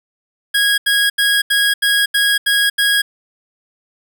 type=tone bursts; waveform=25% pulse; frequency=1648 Hz; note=G#6; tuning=14 cents flat; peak=-8 dBFS; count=8; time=0.54-3.02 s; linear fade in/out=10 ms; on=240 ms; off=80 ms; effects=none